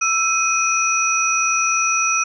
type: tone cluster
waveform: sine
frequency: 1331 / 2508 / 5870 Hz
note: E6 / D#7 / F#8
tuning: +16 / +13 / -15 cents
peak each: -20 dBFS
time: 0.01-2.24 s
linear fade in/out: 10 ms
effects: none

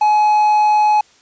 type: tone with quantisation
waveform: triangle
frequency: 846 Hz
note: G#5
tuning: 32 cents sharp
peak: -8 dBFS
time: 0.01-1.01 s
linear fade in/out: 5 ms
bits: 6
effects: white hiss -51 dBFS RMS until 1.21 s + resampled to 16000 Hz

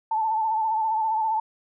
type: tone with vibrato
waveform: sine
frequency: 880 Hz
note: A5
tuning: in tune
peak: -21 dBFS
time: 0.11-1.4 s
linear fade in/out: 5 ms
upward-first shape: sine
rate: 15 Hz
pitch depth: 46 cents each way
effects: none

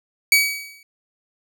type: tone with exponential decay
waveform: sawtooth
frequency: 2271 Hz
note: C#7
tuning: 41 cents sharp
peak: -6 dBFS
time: 0.32-0.83 s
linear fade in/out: 2 ms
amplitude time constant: 110 ms
effects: none

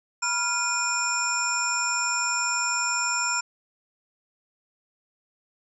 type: tone cluster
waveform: sine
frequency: 968 / 1394 / 2452 / 5400 / 7320 Hz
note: B5 / F6 / D#7 / E8 / A#8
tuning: -35 / -4 / -26 / +41 / -32 cents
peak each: -31 / -28 / -32 / -31 / -28 dBFS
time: 0.22-3.41 s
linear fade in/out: 10 ms
effects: none

